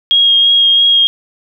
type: tone with vibrato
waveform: sine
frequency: 3263 Hz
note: G#7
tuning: 31 cents flat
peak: -6 dBFS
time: 0.11-1.07 s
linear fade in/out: 0 ms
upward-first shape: triangle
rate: 3 Hz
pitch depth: 15 cents each way
effects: 8-bit